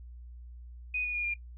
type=tone with pitch steps; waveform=sine; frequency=2489 / 2460 / 2432 / 2404 Hz; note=D#7 / D#7 / D#7 / D7; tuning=0 / -20 / -40 / +40 cents; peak=-29 dBFS; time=0.94-1.34 s; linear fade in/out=5 ms; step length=100 ms; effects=noise-tail reverb RT60 0.1 s tail -17 dB re dry + added 60 Hz sine -44 dBFS peak until 1.57 s